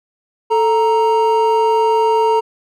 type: tone pair together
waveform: triangle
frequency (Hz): 440.3 / 932.3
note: A4 / A#5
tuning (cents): +1 / 0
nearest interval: octave + minor second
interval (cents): 1299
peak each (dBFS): -12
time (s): 0.5-2.41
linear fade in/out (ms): 20
effects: none